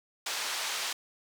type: band-pass noise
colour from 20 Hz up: white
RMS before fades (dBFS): -34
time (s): 0.26-0.93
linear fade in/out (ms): 5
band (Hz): 650 to 5600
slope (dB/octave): 12
effects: none